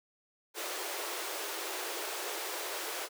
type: high-pass noise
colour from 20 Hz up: pink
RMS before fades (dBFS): -38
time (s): 0.54-3.09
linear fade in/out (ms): 50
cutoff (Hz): 330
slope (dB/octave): 96
effects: none